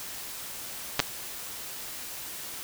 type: clicks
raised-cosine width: 0.2 ms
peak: -4 dBFS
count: 2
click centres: 0.994 / 1.001 s
effects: white hiss -39 dBFS RMS until 2.63 s